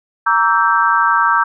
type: chord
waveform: sine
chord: E half-diminished seventh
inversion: second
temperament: equal with one note detuned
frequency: 932.3 / 1147.2 / 1318.5 / 1568 Hz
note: Bb5 / D6 / E6 / G6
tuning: 0 / -41 / 0 / 0 cents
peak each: -16 dBFS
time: 0.26-1.44 s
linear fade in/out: 10 ms
effects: none